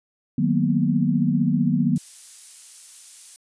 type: chord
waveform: sine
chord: B major seventh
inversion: first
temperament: just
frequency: 154.34 / 185.21 / 231.5 / 246.9 Hz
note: D#3 / F#3 / A#3 / B3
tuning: -14 / +2 / -12 / 0 cents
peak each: -23 dBFS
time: 0.38-1.98 s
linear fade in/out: 5 ms
type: noise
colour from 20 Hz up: violet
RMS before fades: -37 dBFS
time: 1.96-3.36 s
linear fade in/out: 0 ms
effects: resampled to 22050 Hz